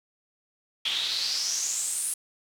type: noise with band-pass filter sweep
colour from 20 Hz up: pink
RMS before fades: -29 dBFS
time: 0.85-2.14 s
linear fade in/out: 5 ms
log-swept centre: 3200 to 10000 Hz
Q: 6
effects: none